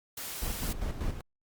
white noise, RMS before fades -39 dBFS, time 0.17-0.73 s, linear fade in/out 5 ms
brown noise with tremolo, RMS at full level -32 dBFS, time 0.42-1.21 s, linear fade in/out 2 ms, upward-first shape square, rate 5.1 Hz, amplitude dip 55%
effects Opus 48 kbps

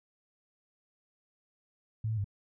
sine tone with pitch steps, 109.8 / 111 / 100.4 Hz, A2 / A2 / G2, -3 / +16 / +42 cents, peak -29 dBFS, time 2.04-2.244 s, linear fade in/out 5 ms, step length 68 ms, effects none

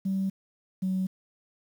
sine tone pair in turn, 192.6 / 187.66 Hz, G3 / F#3, -30 / +25 cents, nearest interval unison, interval 45 cents, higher first, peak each -24 dBFS, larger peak neither, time 0.05-0.3 / 0.82-1.07 s, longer neither, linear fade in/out 10 ms, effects tanh soft clip ceiling -21 dBFS + 9-bit

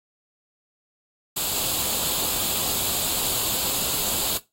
white noise with comb filter, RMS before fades -25 dBFS, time 1.36-4.38 s, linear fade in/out 10 ms, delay 0.26 ms, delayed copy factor +0.65, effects noise-tail reverb RT60 0.2 s tail -17 dB re dry + AAC 48 kbps

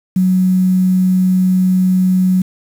sine tone with quantisation, 185 Hz, F#3, in tune, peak -9 dBFS, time 0.16-2.42 s, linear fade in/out 5 ms, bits 6, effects none

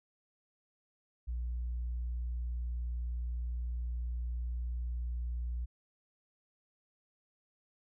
sine tone, 59.8 Hz, A#1, 45 cents sharp, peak -32 dBFS, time 1.27-5.66 s, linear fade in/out 20 ms, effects tanh soft clip ceiling -31 dBFS

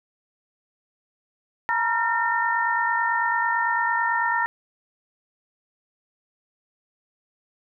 sine tone cluster, 899 / 948 / 1374 / 1818 Hz, A5 / A#5 / F6 / A#6, +37 / +29 / -29 / -44 cents, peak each -30 / -24 / -28 / -24 dBFS, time 1.69-4.46 s, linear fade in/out 0 ms, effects none

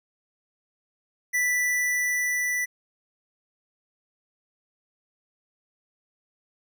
square tone with level ramp, 1975.5 Hz, B6, in tune, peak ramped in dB -22 to -25 dBFS, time 1.33-2.66 s, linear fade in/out 20 ms, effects none

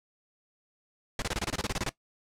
pink noise bursts, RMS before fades -30 dBFS, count 13, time 1.19-1.893 s, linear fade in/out 2 ms, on 31 ms, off 25 ms, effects noise-tail reverb RT60 0.1 s tail -18 dB re dry + low-pass 8000 Hz 12 dB/octave

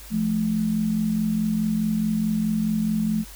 sine tone pair together, 171.38 / 216.1 Hz, F3 / A3, -32 / -31 cents, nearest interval major third, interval 401 cents, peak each -27 / -21 dBFS, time 0.1-3.25 s, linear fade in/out 50 ms, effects added 50 Hz sine -42 dBFS peak until 3.35 s + white hiss -44 dBFS RMS until 3.35 s

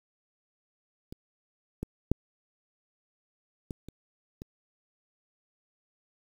clicks, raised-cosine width 3 ms, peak -28 / -20 / -10 / -23 / -30 / -27 dBFS, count 6, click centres 1.125 / 1.83 / 2.116 / 3.708 / 3.886 / 4.419 s, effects 8-bit

